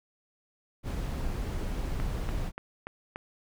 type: noise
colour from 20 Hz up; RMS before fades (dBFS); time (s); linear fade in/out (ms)
brown; -32; 0.83-2.52; 50
type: click train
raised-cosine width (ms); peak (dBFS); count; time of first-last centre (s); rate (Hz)
0.5; -22; 5; 2-3.159; 3.45
effects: none